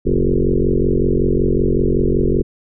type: tone with frequency modulation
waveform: sine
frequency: 191.3 Hz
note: G3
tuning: 42 cents flat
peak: -12 dBFS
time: 0.05-2.43 s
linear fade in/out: 20 ms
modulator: 45.3 Hz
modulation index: 5.3
effects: none